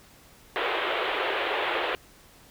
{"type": "band-pass noise", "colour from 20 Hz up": "pink", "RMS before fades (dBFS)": -28, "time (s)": [0.56, 1.95], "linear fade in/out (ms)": 0, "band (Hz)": [360, 3500], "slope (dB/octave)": 48, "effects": ["pink hiss -54 dBFS RMS until 2.5 s"]}